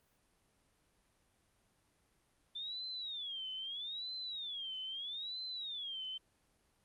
sine tone with vibrato, 3521 Hz, A7, in tune, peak -40 dBFS, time 2.55-6.18 s, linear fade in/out 10 ms, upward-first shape sine, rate 0.78 Hz, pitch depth 250 cents each way, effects pink hiss -74 dBFS RMS until 6.84 s + Opus 32 kbps

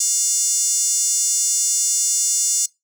5% pulse tone with high-pass filter, 710 Hz, F5, 28 cents sharp, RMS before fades -19 dBFS, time 0-2.66 s, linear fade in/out 5 ms, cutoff 6900 Hz, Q 4.1, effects noise-tail reverb RT60 0.2 s tail -23 dB re dry

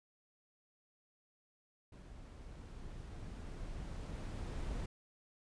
brown noise with level ramp, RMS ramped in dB -53 to -40 dBFS, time 1.92-4.86 s, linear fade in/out 5 ms, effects resampled to 22050 Hz

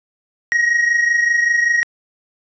triangle tone pair together, 1885.8 / 1911 Hz, A#6 / A#6, +20 / +43 cents, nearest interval unison, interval 23 cents, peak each -12 / -19 dBFS, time 0.52-1.83 s, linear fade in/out 0 ms, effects resampled to 16000 Hz

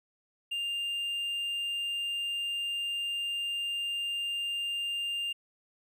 triangle tone, 2800 Hz, F7, 4 cents sharp, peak -29 dBFS, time 0.51-5.33 s, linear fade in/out 10 ms, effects none

